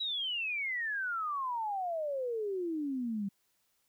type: exponential sweep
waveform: sine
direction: down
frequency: 3934 to 192.8 Hz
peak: -32 dBFS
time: 0-3.29 s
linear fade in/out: 10 ms
effects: white hiss -75 dBFS RMS until 3.88 s